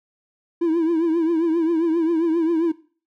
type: tone with vibrato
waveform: triangle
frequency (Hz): 329.6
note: E4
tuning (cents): 0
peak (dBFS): -14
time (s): 0.61-2.72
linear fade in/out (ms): 10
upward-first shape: triangle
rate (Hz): 7.5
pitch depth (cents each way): 98
effects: noise-tail reverb RT60 0.4 s tail -20 dB re dry + tanh soft clip ceiling -11 dBFS